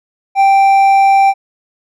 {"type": "tone with hard clipping", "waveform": "sine", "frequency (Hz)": 784, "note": "G5", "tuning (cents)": 0, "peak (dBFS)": -7, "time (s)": [0.35, 1.34], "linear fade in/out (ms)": 50, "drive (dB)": 5, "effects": []}